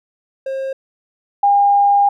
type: tone pair in turn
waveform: triangle / sine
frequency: 535 / 807.2 Hz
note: C5 / G#5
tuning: +38 / -49 cents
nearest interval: perfect fifth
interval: 713 cents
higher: second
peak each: -18 / -9 dBFS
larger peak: second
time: 0.46-0.73 / 1.43-2.09 s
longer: second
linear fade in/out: 5 ms
effects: none